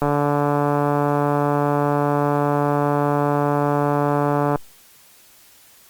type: click train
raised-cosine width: 1 ms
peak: -6 dBFS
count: 659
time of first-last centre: 0.02-4.558 s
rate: 145 Hz
effects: white hiss -50 dBFS RMS until 5.89 s + Opus 48 kbps